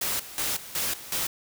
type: noise with tremolo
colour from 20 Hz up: white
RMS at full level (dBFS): -28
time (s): 0.01-1.27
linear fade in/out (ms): 5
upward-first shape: square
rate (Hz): 2.7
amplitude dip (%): 80
effects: none